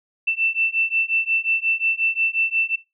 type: beating tone pair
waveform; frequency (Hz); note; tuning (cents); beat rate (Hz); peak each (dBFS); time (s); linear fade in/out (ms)
sine; 2669 / 2674.6; E7 / E7; +21 / +24; 5.6; -22 / -21; 0.27-2.76; 10
effects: noise-tail reverb RT60 0.2 s tail -17 dB re dry